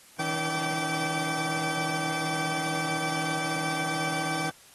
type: tone cluster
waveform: 20% pulse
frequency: 160.9 / 284.3 / 772 / 1162 Hz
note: E3 / C#4 / G5 / D6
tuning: -42 / +44 / -27 / -19 cents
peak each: -28 / -32 / -26 / -31 dBFS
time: 0.19-4.5 s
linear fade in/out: 5 ms
effects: white hiss -54 dBFS RMS until 4.74 s + AAC 32 kbps